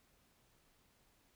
silence, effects pink hiss -72 dBFS RMS until 1.35 s

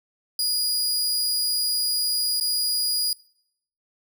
sawtooth tone with dropouts, 4891 Hz, D#8, 31 cents flat, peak -19 dBFS, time 0.39-3.13 s, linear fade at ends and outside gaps 2 ms, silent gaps 2.4-2.409 s, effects noise-tail reverb RT60 0.7 s tail -23 dB re dry

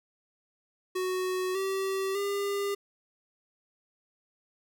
square tone with pitch steps, 370 / 385.5 / 401.6 Hz, F#4 / G4 / G4, 0 / -29 / +42 cents, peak -29 dBFS, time 0.95-2.75 s, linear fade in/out 10 ms, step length 600 ms, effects none

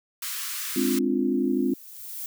white high-pass noise, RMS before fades -32 dBFS, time 0.22-0.99 s, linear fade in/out 5 ms, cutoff 1100 Hz, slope 48 dB/octave
sine chord, D half-diminished seventh, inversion second, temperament equal with one note detuned, 208.6 / 261.6 / 293.7 / 349.2 Hz, Ab3 / C4 / D4 / F4, +8 / 0 / 0 / 0 cents, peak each -29 / -24 / -29 / -27 dBFS, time 0.76-1.74 s, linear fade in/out 5 ms
violet noise with exponential growth, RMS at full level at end -33 dBFS, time 0.92-2.26 s, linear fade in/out 2 ms, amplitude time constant 290 ms
effects none

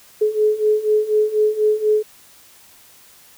sine beating tone pair, 424.2 / 428.3 Hz, G#4 / A4, +37 / -47 cents, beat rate 4.1 Hz, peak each -19 / -16 dBFS, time 0.21-2.03 s, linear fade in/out 10 ms, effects white hiss -48 dBFS RMS until 3.37 s

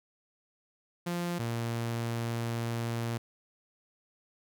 sawtooth tone pair in turn, 174 / 116.53 Hz, F3 / A#2, -6 / 0 cents, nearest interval perfect fifth, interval 694 cents, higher first, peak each -27 dBFS, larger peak neither, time 1.06-1.39 / 1.39-3.18 s, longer second, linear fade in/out 10 ms, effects none

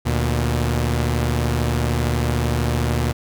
sawtooth tone pair together, 75 / 119.06 Hz, D2 / A#2, +37 / +37 cents, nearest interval minor sixth, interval 800 cents, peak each -17 dBFS, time 0.05-3.13 s, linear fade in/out 20 ms, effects none

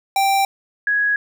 square / sine tone pair in turn, 784 / 1665.6 Hz, G5 / G#6, 0 / +5 cents, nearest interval octave + minor second, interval 1305 cents, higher second, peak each -15 dBFS, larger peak neither, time 0.16-0.45 / 0.87-1.16 s, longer neither, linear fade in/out 2 ms, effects none

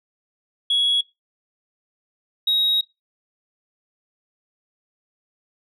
sine tone pair in turn, 3345 / 3794 Hz, G#7 / A#7, +12 / +30 cents, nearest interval major second, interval 218 cents, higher second, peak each -15 dBFS, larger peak neither, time 0.7-1.01 / 2.47-2.81 s, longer second, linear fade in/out 5 ms, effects noise-tail reverb RT60 0.2 s tail -19 dB re dry + tanh soft clip ceiling -14 dBFS

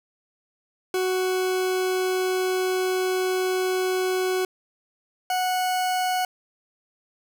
40% pulse tone pair in turn, 371.2 / 736.4 Hz, F#4 / F#5, +6 / -8 cents, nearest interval octave, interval 1186 cents, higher second, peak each -21 dBFS, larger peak neither, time 0.94-4.45 / 5.3-6.25 s, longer first, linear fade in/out 2 ms, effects none

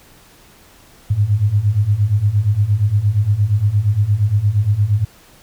sine beating tone pair, 98.5 / 107.1 Hz, G2 / A2, +9 / -46 cents, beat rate 8.6 Hz, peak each -17 / -14 dBFS, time 1.1-5.05 s, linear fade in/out 10 ms, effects pink hiss -47 dBFS RMS until 5.42 s

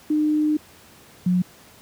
sine tone pair in turn, 303.7 / 180.58 Hz, D#4 / F#3, -42 / -42 cents, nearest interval major sixth, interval 900 cents, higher first, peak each -17 / -16 dBFS, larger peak second, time 0.1-0.57 / 1.26-1.42 s, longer first, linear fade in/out 5 ms, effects pink hiss -49 dBFS RMS until 1.81 s + high-pass 80 Hz 12 dB/octave

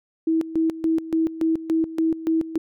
sine tone with tremolo, 323.6 Hz, E4, 32 cents flat, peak -17 dBFS, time 0.27-2.58 s, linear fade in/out 5 ms, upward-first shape square, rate 3.5 Hz, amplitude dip 80%, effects none

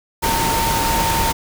sine tone in noise, 912 Hz, A#5, 38 cents flat, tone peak -19 dBFS, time 0.22-1.33 s, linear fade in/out 20 ms, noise pink, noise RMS -20 dBFS, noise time 0.22-1.33 s, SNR -2 dB, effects none

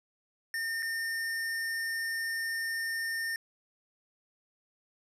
square tone with dropouts, 1816 Hz, A#6, 46 cents flat, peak -32 dBFS, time 0.54-3.36 s, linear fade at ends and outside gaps 1 ms, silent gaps 0.824-0.828 s, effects resampled to 32000 Hz + 12-bit

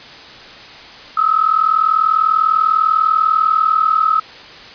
sine tone pair together, 1266 / 1306.1 Hz, D#6 / E6, +30 / -16 cents, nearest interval minor second, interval 54 cents, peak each -14 dBFS, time 1.17-4.2 s, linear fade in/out 5 ms, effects white hiss -36 dBFS RMS until 4.74 s + resampled to 11025 Hz

